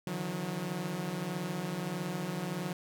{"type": "tone cluster", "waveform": "sawtooth", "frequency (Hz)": [145.6, 159.5, 181.1], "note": ["D3", "D#3", "F#3"], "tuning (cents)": [-15, 43, -37], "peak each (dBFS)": [-39, -35, -32], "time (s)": [0.07, 2.73], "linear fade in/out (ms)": 2, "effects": []}